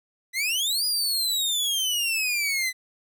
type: exponential two-way sweep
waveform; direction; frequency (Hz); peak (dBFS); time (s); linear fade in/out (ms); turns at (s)
sawtooth; up then down; 1968 to 4951 to 1998; -20; 0.33-2.73; 50; 0.85
effects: none